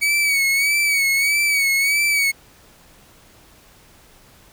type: tone with vibrato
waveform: 40% pulse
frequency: 2253 Hz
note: C#7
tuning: 28 cents sharp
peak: -15 dBFS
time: 0.01-2.32 s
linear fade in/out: 20 ms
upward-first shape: sine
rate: 1.6 Hz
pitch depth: 61 cents each way
effects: pink hiss -50 dBFS RMS until 4.52 s